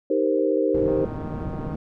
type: chord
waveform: sine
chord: C minor seventh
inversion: first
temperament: equal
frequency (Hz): 311.1 / 392 / 466.2 / 523.3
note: Eb4 / G4 / Bb4 / C5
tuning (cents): 0 / 0 / 0 / 0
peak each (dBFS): -24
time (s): 0.1-1.05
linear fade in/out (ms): 5
type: low-pass noise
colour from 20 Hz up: white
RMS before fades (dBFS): -31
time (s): 0.74-1.76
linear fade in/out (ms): 5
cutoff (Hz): 240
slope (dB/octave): 12
type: click train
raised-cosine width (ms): 1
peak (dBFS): -24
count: 135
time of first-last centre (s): 0.88-1.745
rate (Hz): 155
effects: none